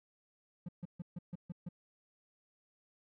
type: tone bursts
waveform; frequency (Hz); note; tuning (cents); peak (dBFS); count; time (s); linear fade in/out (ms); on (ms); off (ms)
triangle; 175; F3; +4; -37; 7; 0.66-1.689; 5; 27; 140
effects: none